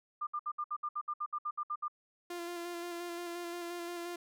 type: tone bursts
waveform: sine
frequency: 1201 Hz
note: D6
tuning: 38 cents sharp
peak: -33 dBFS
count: 14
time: 0.21-1.882 s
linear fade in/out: 10 ms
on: 60 ms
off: 64 ms
type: tone with vibrato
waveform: sawtooth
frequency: 346.1 Hz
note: F4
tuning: 16 cents flat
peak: -35 dBFS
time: 2.3-4.16 s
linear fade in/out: 5 ms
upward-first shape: square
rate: 5.7 Hz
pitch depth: 18 cents each way
effects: none